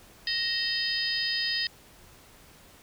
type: harmonic tone with a mistuned harmonic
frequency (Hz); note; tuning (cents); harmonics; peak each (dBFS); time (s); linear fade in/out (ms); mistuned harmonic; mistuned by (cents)
622.3; D#5; 0; 3 / 4 / 5 / 6 / 7 / 8; -32 / -39 / -36 / -36 / -34 / -30; 0.27-1.67; 2; 4; +110
effects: pink hiss -54 dBFS RMS until 2.82 s